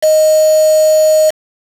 sine tone with quantisation, 623 Hz, D#5, 2 cents sharp, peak -6 dBFS, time 0.02-1.31 s, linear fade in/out 20 ms, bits 3, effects resampled to 32000 Hz

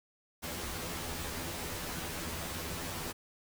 pink noise with comb filter, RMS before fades -39 dBFS, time 0.42-3.13 s, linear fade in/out 20 ms, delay 12 ms, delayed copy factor +0.9, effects none

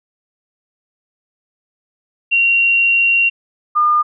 sine tone pair in turn, 2753 / 1210.8 Hz, F7 / D#6, -25 / -48 cents, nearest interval octave + major second, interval 1423 cents, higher first, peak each -10 dBFS, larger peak neither, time 2.31-3.3 / 3.75-4.03 s, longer first, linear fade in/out 20 ms, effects none

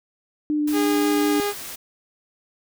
sine tone with vibrato, 298.8 Hz, D4, 30 cents sharp, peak -19 dBFS, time 0.5-1.4 s, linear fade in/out 0 ms, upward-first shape square, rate 5.5 Hz, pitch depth 9 cents each way
white noise, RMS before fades -35 dBFS, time 0.67-1.76 s, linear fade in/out 10 ms
sawtooth tone, 409.1 Hz, G#4, 26 cents flat, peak -18 dBFS, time 0.72-1.54 s, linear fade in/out 50 ms
effects none

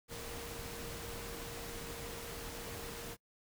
sine tone in noise, 466.2 Hz, A#4, in tune, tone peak -49 dBFS, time 0.08-3.17 s, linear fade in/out 50 ms, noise pink, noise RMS -45 dBFS, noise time 0.08-3.17 s, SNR -7 dB, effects noise-tail reverb RT60 0.1 s tail -24 dB re dry

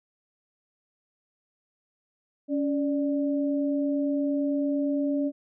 sine tone pair together, 281.2 / 590 Hz, C#4 / D5, +25 / +8 cents, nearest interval octave + minor second, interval 1283 cents, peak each -24 / -31 dBFS, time 2.48-5.32 s, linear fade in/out 50 ms, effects none

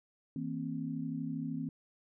sine tone cluster, 161.4 / 232.4 / 265.2 Hz, E3 / A#3 / C4, -36 / -5 / +23 cents, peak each -39 / -40 / -38 dBFS, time 0.36-1.69 s, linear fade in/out 2 ms, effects none

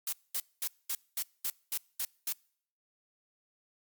blue noise bursts, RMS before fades -33 dBFS, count 9, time 0.07-2.325 s, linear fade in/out 2 ms, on 55 ms, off 220 ms, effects noise-tail reverb RT60 0.6 s tail -26 dB re dry + Opus 48 kbps

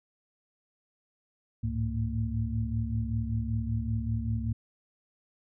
sine tone cluster, 69 / 106.7 / 111.9 / 227.5 Hz, C#2 / G#2 / A2 / A#3, -7 / +47 / +30 / -42 cents, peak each -34 / -31 / -34 / -35 dBFS, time 1.63-4.53 s, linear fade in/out 10 ms, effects none

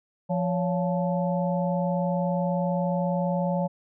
harmonic tone with a mistuned harmonic, 174.61 Hz, F3, in tune, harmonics 1 / 3 / 4 / 5, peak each -25 / -28 / -34 / -33 dBFS, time 0.29-3.68 s, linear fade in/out 20 ms, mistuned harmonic 3, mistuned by +110 cents, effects none

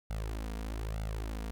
sawtooth tone with flanger, 54 Hz, A1, 32 cents flat, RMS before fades -37 dBFS, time 0.1-1.51 s, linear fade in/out 0 ms, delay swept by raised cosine 1.4 to 4.3 ms, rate 1.1 Hz, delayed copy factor +0.85, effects none

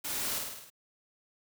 white noise with echo, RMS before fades -36 dBFS, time 0.04-0.39 s, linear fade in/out 10 ms, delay 52 ms, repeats 6, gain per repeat -3 dB, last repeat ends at 0.702 s, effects none

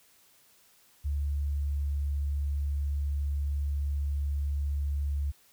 sine tone with pitch glide, 71.8 to 71.39 Hz, D2 to D2, -39 to -48 cents, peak -27 dBFS, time 1.04-5.32 s, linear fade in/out 20 ms, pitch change -9 cents, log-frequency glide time 1.34-1.73 s, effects white hiss -62 dBFS RMS until 5.52 s

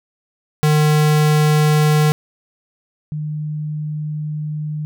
square / sine tone pair in turn, 151.8 / 151.8 Hz, D#3 / D#3, -42 / -42 cents, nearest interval unison, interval 0 cents, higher neither, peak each -12 / -21 dBFS, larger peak first, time 0.63-2.12 / 3.12-4.85 s, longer second, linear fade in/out 0 ms, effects none

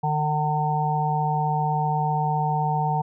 harmonic tone, 151.3 Hz, D#3, 48 cents flat, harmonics 1 / 3 / 5 / 6, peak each -24 / -35 / -25 / -26 dBFS, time 0.03-3.02 s, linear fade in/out 10 ms, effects none

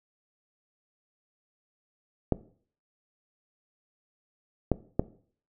clicks, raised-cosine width 2 ms, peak -9 dBFS, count 3, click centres 2.323 / 4.717 / 4.995 s, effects noise-tail reverb RT60 0.5 s tail -18 dB re dry

